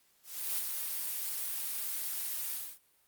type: noise with ADSR envelope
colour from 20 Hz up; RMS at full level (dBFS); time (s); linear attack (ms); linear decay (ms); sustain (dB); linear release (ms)
blue; -32; 0.23-2.79; 360; 4; -4; 260
effects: white hiss -69 dBFS RMS until 3.07 s + Opus 48 kbps